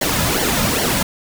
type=noise with flanger; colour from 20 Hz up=pink; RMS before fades=-18 dBFS; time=0.01-1.03 s; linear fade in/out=5 ms; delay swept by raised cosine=0.78 to 2.68 ms; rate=2.5 Hz; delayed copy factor=-0.75; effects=none